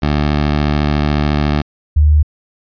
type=tone pair in turn; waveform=15% pulse / sine; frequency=74 / 75.25 Hz; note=D2 / D2; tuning=+14 / +43 cents; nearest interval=unison; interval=29 cents; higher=second; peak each=-6 dBFS; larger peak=neither; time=0.02-1.62 / 1.96-2.23 s; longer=first; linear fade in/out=10 ms; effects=resampled to 11025 Hz